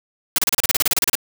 white noise bursts, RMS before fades -17 dBFS, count 15, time 0.36-1.153 s, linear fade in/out 2 ms, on 23 ms, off 32 ms, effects none

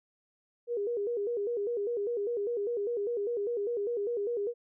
sine tone with vibrato, 440 Hz, A4, in tune, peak -29 dBFS, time 0.67-4.54 s, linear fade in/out 50 ms, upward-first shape square, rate 5 Hz, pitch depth 140 cents each way, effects none

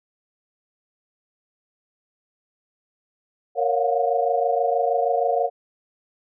sine chord, Gb major seventh, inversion first, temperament equal with one note detuned, 466.2 / 554.4 / 698.5 / 724.8 Hz, Bb4 / Db5 / F5 / Gb5, 0 / 0 / 0 / -36 cents, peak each -24 dBFS, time 3.55-5.5 s, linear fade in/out 50 ms, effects none

